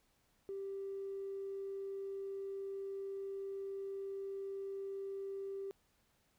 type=tone with tanh clipping; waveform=triangle; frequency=392 Hz; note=G4; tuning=in tune; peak=-40 dBFS; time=0.49-5.71 s; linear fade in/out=0 ms; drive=4 dB; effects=pink hiss -75 dBFS RMS until 6.38 s